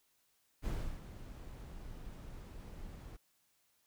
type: noise with ADSR envelope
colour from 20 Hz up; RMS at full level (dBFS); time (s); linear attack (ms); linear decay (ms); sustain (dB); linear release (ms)
brown; -36; 0.62-3.17; 37; 330; -12; 12
effects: white hiss -75 dBFS RMS until 3.86 s